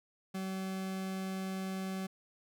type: tone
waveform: 40% pulse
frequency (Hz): 190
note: F#3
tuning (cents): +46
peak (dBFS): -35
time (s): 0.34-2.07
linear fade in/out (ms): 10
effects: none